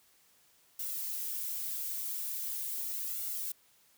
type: noise with flanger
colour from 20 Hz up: violet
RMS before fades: -37 dBFS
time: 0.79-3.52 s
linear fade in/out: 5 ms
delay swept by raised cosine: 1.4 to 6.1 ms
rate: 0.41 Hz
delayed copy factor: +0.9
effects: white hiss -66 dBFS RMS until 3.97 s